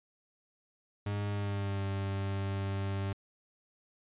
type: tone with pitch glide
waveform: 40% pulse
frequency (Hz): 102.2 to 98.15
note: G#2 to G2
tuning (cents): -27 to +3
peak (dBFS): -31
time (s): 1.06-3.13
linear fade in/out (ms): 5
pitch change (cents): -70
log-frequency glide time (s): 1.3-1.84
effects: resampled to 8000 Hz